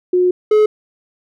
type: tone pair in turn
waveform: sine / triangle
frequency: 361.7 / 426.4 Hz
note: F#4 / G#4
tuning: -39 / +46 cents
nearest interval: minor third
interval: 285 cents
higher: second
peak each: -10 / -6 dBFS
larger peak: second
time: 0.13-0.31 / 0.51-0.66 s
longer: first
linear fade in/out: 5 ms
effects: none